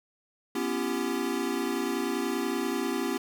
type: chord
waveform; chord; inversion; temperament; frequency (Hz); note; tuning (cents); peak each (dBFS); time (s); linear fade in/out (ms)
square; C# half-diminished seventh; third; equal with one note detuned; 246.9 / 277.2 / 337.7 / 392; B3 / C#4 / E4 / G4; 0 / 0 / +42 / 0; -34; 0.55-3.18; 5
effects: none